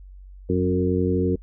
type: harmonic tone with a mistuned harmonic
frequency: 91.3 Hz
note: F#2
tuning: 23 cents flat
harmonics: 1 / 2 / 3 / 4 / 5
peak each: -25 / -25 / -25 / -25 / -25 dBFS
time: 0.49-1.36 s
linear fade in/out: 10 ms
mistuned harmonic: 2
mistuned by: +19 cents
effects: noise-tail reverb RT60 0.1 s tail -26 dB re dry + added 47 Hz sine -40 dBFS peak until 1.42 s